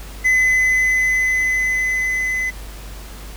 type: tone with level ramp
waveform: triangle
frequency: 2023 Hz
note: B6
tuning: 41 cents sharp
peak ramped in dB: -10 to -17 dBFS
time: 0.24-2.51 s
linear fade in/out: 20 ms
effects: added 50 Hz sine -32 dBFS peak until 3.36 s + pink hiss -39 dBFS RMS until 3.36 s